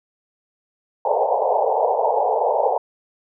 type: band-pass noise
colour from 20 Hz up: white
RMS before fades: -19 dBFS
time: 1.05-2.78 s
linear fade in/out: 5 ms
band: 430 to 920 Hz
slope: 96 dB/octave
effects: none